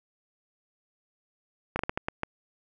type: slowing click train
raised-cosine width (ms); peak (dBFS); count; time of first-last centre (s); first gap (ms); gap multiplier
0.5; -13; 7; 1.76-2.234; 32; 1.36
effects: none

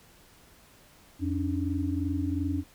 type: tone cluster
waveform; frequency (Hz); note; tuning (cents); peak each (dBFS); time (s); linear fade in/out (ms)
sine; 86.8 / 275.7 / 298.5; F2 / C#4 / D4; -10 / -9 / +28; -30 / -31 / -32; 1.19-2.64; 50
effects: pink hiss -57 dBFS RMS until 2.74 s

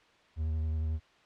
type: tone with vibrato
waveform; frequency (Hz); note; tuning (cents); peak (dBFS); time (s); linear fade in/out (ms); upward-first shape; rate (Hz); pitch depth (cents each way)
triangle; 78.7; D#2; +20; -27; 0.36-1; 50; sine; 11; 25
effects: white hiss -62 dBFS RMS until 1.25 s + low-pass 3000 Hz 12 dB/octave

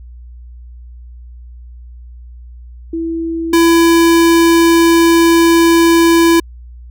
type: tone pair in turn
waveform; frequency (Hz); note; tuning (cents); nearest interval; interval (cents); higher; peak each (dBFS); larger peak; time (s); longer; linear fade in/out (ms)
sine / square; 329.6 / 334.4; E4 / E4; 0 / +25; unison; 25; second; -16 / -7; second; 2.93-3.53 / 3.53-6.4; second; 5
effects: added 60 Hz sine -31 dBFS peak until 6.9 s

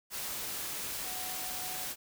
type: tone in noise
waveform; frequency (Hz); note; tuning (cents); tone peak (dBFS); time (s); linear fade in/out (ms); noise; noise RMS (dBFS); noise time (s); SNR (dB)
sine; 740; F#5; 0; -46; 1.02-1.88; 50; white; -38; 0.1-1.96; -11
effects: none

